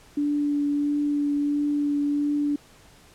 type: tone with vibrato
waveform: sine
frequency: 290.3 Hz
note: D4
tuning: 20 cents flat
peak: -21 dBFS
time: 0.17-2.56 s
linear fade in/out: 5 ms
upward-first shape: triangle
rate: 1.5 Hz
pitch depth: 13 cents each way
effects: pink hiss -53 dBFS RMS until 3.14 s + low-pass 11000 Hz 12 dB/octave